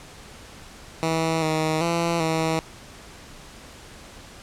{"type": "tone with pitch steps", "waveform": "10% pulse", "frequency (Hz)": [162.1, 157.3, 168.9, 160.9], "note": ["E3", "D#3", "E3", "E3"], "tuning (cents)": [-29, 19, 42, -42], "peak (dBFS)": -13, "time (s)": [1.03, 2.59], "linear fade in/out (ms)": 0, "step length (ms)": 390, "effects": ["pink hiss -44 dBFS RMS until 4.42 s", "low-pass 9000 Hz 12 dB/octave"]}